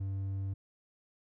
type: tone with hard clipping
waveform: sine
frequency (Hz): 97.2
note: G2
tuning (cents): -14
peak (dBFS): -34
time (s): 0-0.54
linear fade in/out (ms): 10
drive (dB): 3
effects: none